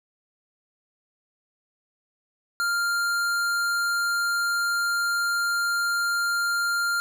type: tone with hard clipping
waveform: sine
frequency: 1396.9 Hz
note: F6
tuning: in tune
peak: -24 dBFS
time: 2.6-7 s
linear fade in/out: 0 ms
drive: 16 dB
effects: none